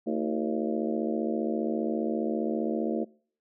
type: harmonic tone with a mistuned harmonic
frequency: 75.1 Hz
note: D2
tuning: 39 cents sharp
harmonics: 3 / 4 / 5 / 6 / 7 / 8 / 9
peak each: -30 / -32 / -34 / -36 / -37 / -38 / -39 dBFS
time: 0.06-3.05 s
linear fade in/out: 20 ms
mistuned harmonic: 4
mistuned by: +110 cents
effects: noise-tail reverb RT60 0.5 s tail -24 dB re dry